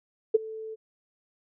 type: tone with ADSR envelope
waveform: sine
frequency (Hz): 440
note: A4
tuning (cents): 0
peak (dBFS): -13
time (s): 0.34-0.76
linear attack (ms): 11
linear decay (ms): 19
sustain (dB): -22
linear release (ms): 27
effects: none